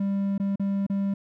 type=tone with dropouts; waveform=triangle; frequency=197.7 Hz; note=G3; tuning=15 cents sharp; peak=-21 dBFS; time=0-1.14 s; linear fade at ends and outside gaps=5 ms; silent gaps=0.38-0.398 / 0.558-0.596 / 0.866-0.898 s; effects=none